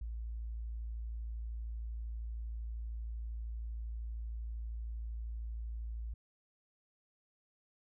sine tone, 56.4 Hz, A1, 44 cents sharp, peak -38 dBFS, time 0.01-6.14 s, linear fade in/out 5 ms, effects none

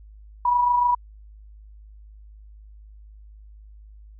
sine tone pair together, 973 / 999.8 Hz, B5 / B5, -26 / +21 cents, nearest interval unison, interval 47 cents, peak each -17 / -28 dBFS, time 0.45-0.95 s, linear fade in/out 5 ms, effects added 52 Hz sine -43 dBFS peak until 4.19 s

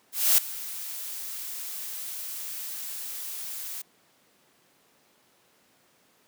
blue noise with ADSR envelope, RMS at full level -18 dBFS, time 0.12-3.82 s, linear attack 260 ms, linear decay 5 ms, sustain -18 dB, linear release 7 ms, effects pink hiss -63 dBFS RMS until 6.27 s + high-pass 200 Hz 12 dB/octave

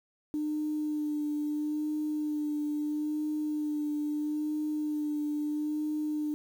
sine tone with vibrato, 300.5 Hz, D4, 40 cents sharp, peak -28 dBFS, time 0.34-6.34 s, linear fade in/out 0 ms, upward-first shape sine, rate 0.76 Hz, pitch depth 20 cents each way, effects tanh soft clip ceiling -24 dBFS + 9-bit

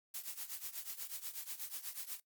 blue noise with tremolo, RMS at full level -41 dBFS, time 0.14-2.2 s, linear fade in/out 5 ms, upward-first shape triangle, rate 8.2 Hz, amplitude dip 90%, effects noise-tail reverb RT60 0.1 s tail -18 dB re dry + Opus 48 kbps

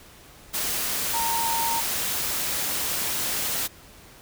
sine tone in noise, 920 Hz, A#5, 23 cents flat, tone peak -25 dBFS, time 1.13-1.81 s, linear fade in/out 20 ms, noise white, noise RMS -27 dBFS, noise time 0.53-3.68 s, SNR -1 dB, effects pink hiss -49 dBFS RMS until 4.21 s

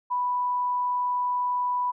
sine tone, 987.8 Hz, B5, in tune, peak -23 dBFS, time 0.1-1.92 s, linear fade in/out 20 ms, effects none

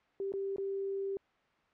sine tone with dropouts, 392 Hz, G4, in tune, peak -33 dBFS, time 0.2-1.17 s, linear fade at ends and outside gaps 1 ms, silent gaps 0.321-0.337 / 0.561-0.582 s, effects white hiss -69 dBFS RMS until 1.73 s + low-pass 2000 Hz 12 dB/octave

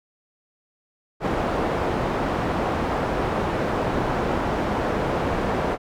white low-pass noise, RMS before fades -24 dBFS, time 1.2-5.78 s, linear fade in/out 50 ms, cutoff 800 Hz, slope 12 dB/octave, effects none

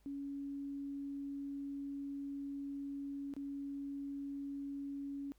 sine tone with dropouts, 280 Hz, C#4, 18 cents sharp, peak -40 dBFS, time 0.06-5.32 s, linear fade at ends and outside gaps 0 ms, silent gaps 3.338-3.365 s, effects added 50 Hz sine -67 dBFS peak until 5.38 s + pink hiss -75 dBFS RMS until 5.38 s

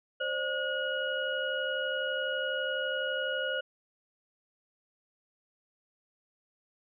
sine tone cluster, 526 / 598 / 1445 / 2903 Hz, C5 / D5 / F#6 / F#7, +9 / +31 / -41 / -34 cents, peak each -34 / -38 / -33 / -37 dBFS, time 0.2-3.61 s, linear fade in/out 10 ms, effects none

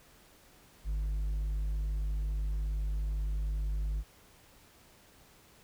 sine tone with hard clipping, 51.2 Hz, G#1, 24 cents flat, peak -31 dBFS, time 0.84-4.04 s, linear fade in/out 50 ms, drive 3 dB, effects pink hiss -60 dBFS RMS until 5.63 s

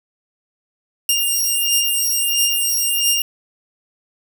10% pulse beating tone pair, 2808 / 2809.5 Hz, F7 / F7, +9 / +10 cents, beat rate 1.5 Hz, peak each -10 dBFS, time 1.09-3.22 s, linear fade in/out 2 ms, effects none

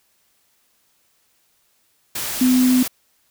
sine tone in noise, 253.5 Hz, B3, 45 cents sharp, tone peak -12 dBFS, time 2.41-2.83 s, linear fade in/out 5 ms, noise white, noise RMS -26 dBFS, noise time 2.15-2.88 s, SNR +11 dB, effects white hiss -63 dBFS RMS until 3.3 s

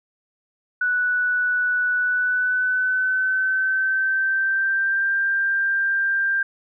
sine tone with pitch glide, 1480 to 1586.2 Hz, F#6 to G6, 0 to +20 cents, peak -18 dBFS, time 0.81-6.43 s, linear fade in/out 5 ms, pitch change +120 cents, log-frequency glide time 1.97-5.15 s, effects none

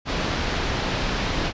pink low-pass noise, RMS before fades -25 dBFS, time 0.05-1.53 s, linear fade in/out 50 ms, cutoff 5100 Hz, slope 24 dB/octave, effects resampled to 16000 Hz

